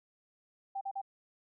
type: tone bursts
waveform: sine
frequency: 784 Hz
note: G5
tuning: in tune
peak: -34 dBFS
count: 3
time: 0.75-1.016 s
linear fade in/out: 10 ms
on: 62 ms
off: 40 ms
effects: none